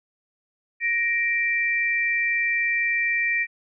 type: tone pair together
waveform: sine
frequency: 1873 / 2349 Hz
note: A#6 / D7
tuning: +8 / 0 cents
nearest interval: major third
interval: 392 cents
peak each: -23 dBFS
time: 0.8-3.47 s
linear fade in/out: 50 ms
effects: none